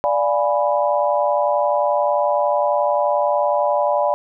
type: chord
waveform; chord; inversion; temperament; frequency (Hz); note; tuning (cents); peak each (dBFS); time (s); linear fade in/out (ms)
sine; D diminished seventh; none; equal; 587.3 / 698.5 / 830.6 / 987.8; D5 / F5 / Ab5 / Cb6; 0 / 0 / 0 / 0; -18 / -23 / -22 / -22; 0.04-4.14; 0
effects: none